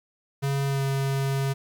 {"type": "tone with pitch glide", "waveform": "square", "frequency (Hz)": [138.59, 136.6], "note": ["C#3", "C#3"], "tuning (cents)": [0, -25], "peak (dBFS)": -24, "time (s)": [0.42, 1.54], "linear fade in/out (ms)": 20, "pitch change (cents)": -25, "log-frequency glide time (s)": [0.66, 0.83], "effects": ["10-bit"]}